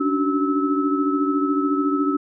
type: tone cluster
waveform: sine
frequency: 284.6 / 298.5 / 374.3 / 1300 Hz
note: C#4 / D4 / F#4 / E6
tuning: +46 / +28 / +20 / -24 cents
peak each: -20 / -26 / -26 / -25 dBFS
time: 0-2.17 s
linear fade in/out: 10 ms
effects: none